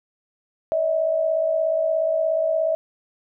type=tone pair together; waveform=sine; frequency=587.1 / 644 Hz; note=D5 / E5; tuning=-1 / -41 cents; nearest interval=major second; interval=160 cents; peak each=-26 / -19 dBFS; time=0.72-2.75 s; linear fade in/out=0 ms; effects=none